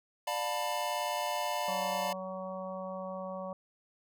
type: chord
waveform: square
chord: B half-diminished seventh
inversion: first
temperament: just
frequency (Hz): 592.7 / 711.2 / 889 / 987.8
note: D5 / F5 / A5 / B5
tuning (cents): +16 / +31 / +18 / 0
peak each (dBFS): -38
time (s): 0.27-2.13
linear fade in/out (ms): 5
type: harmonic tone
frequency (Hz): 187.7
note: F#3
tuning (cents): +25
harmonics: 1 / 3 / 4 / 5 / 6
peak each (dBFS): -43 / -39 / -47 / -48 / -45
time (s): 1.68-3.53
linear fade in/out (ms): 2
effects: none